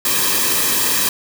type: noise with comb filter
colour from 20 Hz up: white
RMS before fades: -17 dBFS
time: 0.05-1.09 s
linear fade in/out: 2 ms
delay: 1.4 ms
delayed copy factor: -0.65
effects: none